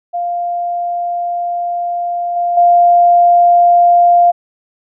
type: tone with level steps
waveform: sine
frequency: 698.5 Hz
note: F5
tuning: in tune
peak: -15 / -12 / -5 dBFS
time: 0.13-4.32 s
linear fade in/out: 20 ms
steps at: 2.36 / 2.57 s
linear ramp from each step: 5 ms
effects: none